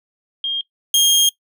sine / sawtooth tone pair in turn, 3220 / 3232 Hz, G7 / G#7, +46 / -48 cents, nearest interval unison, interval 6 cents, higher second, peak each -18 / -8 dBFS, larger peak second, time 0.44-0.61 / 0.94-1.29 s, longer second, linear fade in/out 2 ms, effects noise-tail reverb RT60 0.1 s tail -20 dB re dry

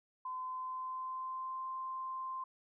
sine tone with pitch glide, 1024 to 1044.9 Hz, C6 to C6, -38 to -3 cents, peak -38 dBFS, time 0.25-2.44 s, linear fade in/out 5 ms, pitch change +35 cents, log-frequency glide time 0.38-1.65 s, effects none

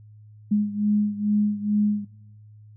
sine beating tone pair, 207.7 / 210 Hz, G#3 / G#3, 0 / +19 cents, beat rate 2.3 Hz, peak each -21 / -24 dBFS, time 0.51-2.05 s, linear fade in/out 10 ms, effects noise-tail reverb RT60 0.9 s tail -19 dB re dry + added 106 Hz sine -45 dBFS peak until 2.76 s

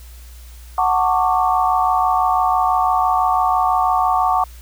sine chord, D major seventh, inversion first, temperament equal with one note detuned, 740 / 893.8 / 1108.7 / 1174.7 Hz, F#5 / A5 / C#6 / D6, 0 / +27 / 0 / 0 cents, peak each -17 / -20 / -20 / -21 dBFS, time 0.78-4.44 s, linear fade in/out 2 ms, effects added 60 Hz sine -36 dBFS peak until 4.61 s + white hiss -47 dBFS RMS until 4.61 s

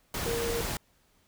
sine tone in noise, 466.2 Hz, A#4, in tune, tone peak -30 dBFS, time 0.26-0.61 s, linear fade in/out 2 ms, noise pink, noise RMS -33 dBFS, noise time 0.14-0.77 s, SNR 0 dB, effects pink hiss -67 dBFS RMS until 1.27 s

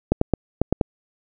clicks, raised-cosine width 2 ms, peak -3 dBFS, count 6, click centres 0.12 / 0.214 / 0.337 / 0.616 / 0.726 / 0.812 s, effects none

